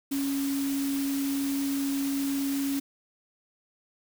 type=tone in noise; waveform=sine; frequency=276.8 Hz; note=C#4; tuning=2 cents flat; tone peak=-26 dBFS; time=0.11-2.8 s; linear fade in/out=10 ms; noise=white; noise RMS=-38 dBFS; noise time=0.11-2.8 s; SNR=+9 dB; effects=none